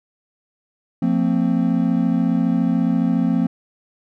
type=chord; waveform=triangle; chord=F suspended fourth; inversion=none; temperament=equal with one note detuned; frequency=174.61 / 227.1 / 261.6 Hz; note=F3 / Bb3 / C4; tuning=0 / -45 / 0 cents; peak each=-18 dBFS; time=1.02-3.47 s; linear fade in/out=5 ms; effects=none